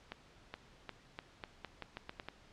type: accelerating click train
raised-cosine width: 0.3 ms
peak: -26 dBFS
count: 11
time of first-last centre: 0.12-2.286 s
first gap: 420 ms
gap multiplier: 0.84
effects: pink hiss -62 dBFS RMS until 2.52 s + low-pass 5000 Hz 12 dB/octave